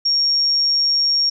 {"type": "tone", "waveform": "sine", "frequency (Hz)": 5550, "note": "F8", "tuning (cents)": -12, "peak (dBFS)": -14, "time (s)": [0.05, 1.3], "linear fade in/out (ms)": 10, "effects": []}